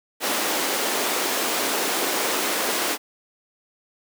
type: high-pass noise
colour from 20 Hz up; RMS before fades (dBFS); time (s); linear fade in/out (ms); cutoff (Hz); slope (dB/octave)
pink; -24; 0.2-2.98; 50; 280; 24
effects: none